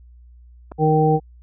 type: clicks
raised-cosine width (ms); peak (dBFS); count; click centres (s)
1; -28 / -20; 2; 0.716 / 0.719
type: harmonic tone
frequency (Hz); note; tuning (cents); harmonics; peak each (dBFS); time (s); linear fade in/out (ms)
155.56; D#3; 0; 1 / 2 / 3 / 5; -17 / -23 / -18 / -19; 0.78-1.2; 50
effects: added 60 Hz sine -43 dBFS peak until 1.42 s